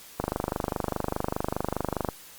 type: click train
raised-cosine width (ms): 1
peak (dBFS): -12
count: 48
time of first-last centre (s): 0.2-2.088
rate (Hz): 24.9
effects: white hiss -48 dBFS RMS until 2.38 s + Opus 48 kbps